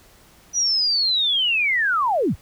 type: linear sweep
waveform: sine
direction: down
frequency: 5920 to 32.7 Hz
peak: -17 dBFS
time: 0.53-2.36 s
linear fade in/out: 50 ms
effects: pink hiss -52 dBFS RMS until 2.41 s